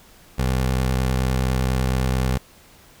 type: tone with vibrato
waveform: 20% pulse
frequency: 64.3 Hz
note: C2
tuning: 30 cents flat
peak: -14 dBFS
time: 0.38-2.38 s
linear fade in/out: 10 ms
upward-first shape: sine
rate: 9.8 Hz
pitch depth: 28 cents each way
effects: pink hiss -50 dBFS RMS until 3 s